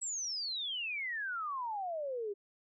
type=exponential sweep; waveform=sine; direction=down; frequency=7920 to 392 Hz; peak=-35 dBFS; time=0.01-2.34 s; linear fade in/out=20 ms; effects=none